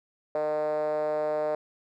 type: tone with band-pass filter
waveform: 5% pulse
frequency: 152.3 Hz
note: D#3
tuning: 37 cents flat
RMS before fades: -28 dBFS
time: 0.35-1.55 s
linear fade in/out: 2 ms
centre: 560 Hz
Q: 9.2
effects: none